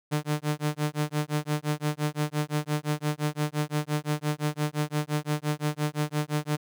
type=tone with tremolo; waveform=sawtooth; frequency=150 Hz; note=D3; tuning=37 cents sharp; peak=-19 dBFS; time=0.11-6.57 s; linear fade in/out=20 ms; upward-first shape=sine; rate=5.8 Hz; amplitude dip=100%; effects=none